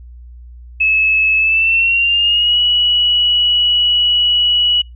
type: tone with pitch glide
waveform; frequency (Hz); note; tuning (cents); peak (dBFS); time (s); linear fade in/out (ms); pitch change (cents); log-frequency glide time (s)
sine; 2595 to 2930; E7 to F#7; -28 to -18; -10; 0.8-4.82; 10; +210; 1.37-2.6
effects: noise-tail reverb RT60 0.2 s tail -25 dB re dry + added 60 Hz sine -33 dBFS peak until 4.95 s